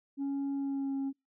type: tone with pitch glide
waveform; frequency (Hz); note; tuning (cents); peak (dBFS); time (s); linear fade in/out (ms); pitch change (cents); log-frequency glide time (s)
sine; 277.7 to 272.6; C#4 to C#4; +3 to -29; -28; 0.17-1.13; 50; -32; 0.54-0.95
effects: noise-tail reverb RT60 0.2 s tail -25 dB re dry + tanh soft clip ceiling -30 dBFS